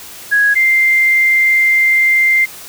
sine tone pair in turn, 1661.2 / 2093 Hz, G#6 / C7, 0 / 0 cents, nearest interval major third, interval 400 cents, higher second, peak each -8 dBFS, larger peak neither, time 0.31-0.55 / 0.55-2.46 s, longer second, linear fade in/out 20 ms, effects white hiss -33 dBFS RMS until 2.68 s

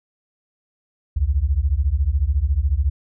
sine beating tone pair, 63.4 / 77.4 Hz, B1 / D#2, +46 / -9 cents, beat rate 14 Hz, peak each -19 dBFS, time 1.16-2.9 s, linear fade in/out 10 ms, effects none

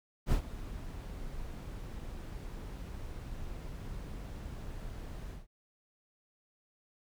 brown noise with ADSR envelope, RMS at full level -27 dBFS, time 0.26-5.47 s, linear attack 63 ms, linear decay 87 ms, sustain -15 dB, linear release 160 ms, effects none

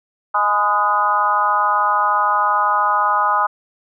harmonic tone with a mistuned harmonic, 207.7 Hz, G#3, in tune, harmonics 3 / 4 / 5 / 6 / 7, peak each -28 / -20 / -19 / -17 / -25 dBFS, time 0.34-3.47 s, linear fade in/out 10 ms, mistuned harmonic 5, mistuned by -43 cents, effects none

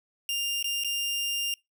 sawtooth tone with dropouts, 2800 Hz, F7, 4 cents sharp, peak -24 dBFS, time 0.29-1.54 s, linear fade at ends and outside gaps 1 ms, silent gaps 0.627-0.643 / 0.837-0.846 s, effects noise-tail reverb RT60 0.2 s tail -25 dB re dry

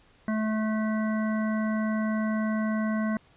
harmonic tone, 217.1 Hz, A3, 23 cents flat, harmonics 1 / 3 / 5 / 7 / 9, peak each -25 / -35 / -38 / -39 / -41 dBFS, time 0.28-3.17 s, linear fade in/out 2 ms, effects pink hiss -60 dBFS RMS until 3.36 s + resampled to 8000 Hz

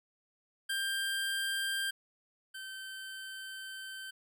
25% pulse tone pair in turn, 1586 / 1546.2 Hz, G6 / G6, +20 / -24 cents, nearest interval unison, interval 44 cents, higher first, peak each -28 / -38 dBFS, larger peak first, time 0.69-1.91 / 2.54-4.11 s, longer second, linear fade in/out 10 ms, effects none

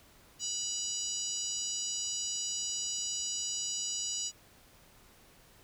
harmonic tone with a mistuned harmonic, 979 Hz, B5, 15 cents flat, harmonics 3 / 4 / 5 / 6 / 7 / 8, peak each -41 / -45 / -41 / -41 / -36 / -45 dBFS, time 0.39-4.32 s, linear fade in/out 50 ms, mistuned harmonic 6, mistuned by -22 cents, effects pink hiss -60 dBFS RMS until 5.63 s

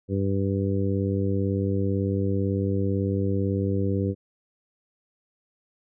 harmonic tone, 98 Hz, G2, in tune, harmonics 1 / 2 / 3 / 4 / 5, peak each -25 / -28 / -30 / -31 / -32 dBFS, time 0.08-4.15 s, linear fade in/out 50 ms, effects none

